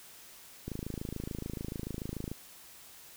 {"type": "click train", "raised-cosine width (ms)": 3, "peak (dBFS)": -24, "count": 45, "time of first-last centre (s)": [0.68, 2.316], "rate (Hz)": 26.9, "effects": ["white hiss -53 dBFS RMS until 3.16 s"]}